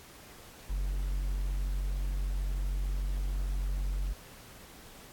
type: tone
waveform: triangle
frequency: 46.69 Hz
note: F#1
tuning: 16 cents sharp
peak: -27 dBFS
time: 0.69-4.14 s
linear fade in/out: 20 ms
effects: pink hiss -52 dBFS RMS until 5.12 s + AAC 64 kbps